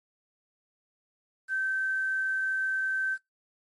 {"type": "tone with quantisation", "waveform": "sine", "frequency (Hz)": 1547, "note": "G6", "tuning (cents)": -23, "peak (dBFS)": -26, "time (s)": [1.48, 3.18], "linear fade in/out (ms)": 50, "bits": 9, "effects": ["noise-tail reverb RT60 0.2 s tail -25 dB re dry", "MP3 48 kbps"]}